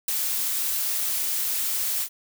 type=noise with ADSR envelope; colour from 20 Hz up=blue; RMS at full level=-24 dBFS; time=0.08-2.09 s; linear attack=4 ms; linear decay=17 ms; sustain=-2 dB; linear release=69 ms; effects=none